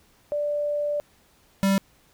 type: tone pair in turn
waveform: sine / square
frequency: 587.3 / 195.25 Hz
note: D5 / G3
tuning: 0 / -7 cents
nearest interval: octave + perfect fifth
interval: 1907 cents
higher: first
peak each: -23 / -19 dBFS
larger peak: second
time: 0.32-1 / 1.63-1.78 s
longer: first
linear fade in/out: 0 ms
effects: pink hiss -60 dBFS RMS until 2.13 s